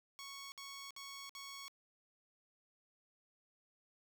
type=tone bursts; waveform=10% pulse; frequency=1108.7 Hz; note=C#6; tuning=in tune; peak=-39 dBFS; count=4; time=0.19-1.681 s; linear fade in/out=0 ms; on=330 ms; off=57 ms; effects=11-bit